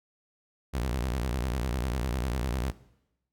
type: tone with vibrato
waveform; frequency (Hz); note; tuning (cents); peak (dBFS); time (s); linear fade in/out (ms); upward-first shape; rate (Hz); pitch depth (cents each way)
sawtooth; 62.4; B1; +19; -24; 0.73-2.72; 20; square; 10; 150
effects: noise-tail reverb RT60 0.9 s tail -19 dB re dry